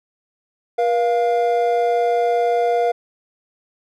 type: tone pair together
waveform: triangle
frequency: 478.5 / 696.2 Hz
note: A#4 / F5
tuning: +45 / -6 cents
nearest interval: tritone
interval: 649 cents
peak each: -16 dBFS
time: 0.78-2.92 s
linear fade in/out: 10 ms
effects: none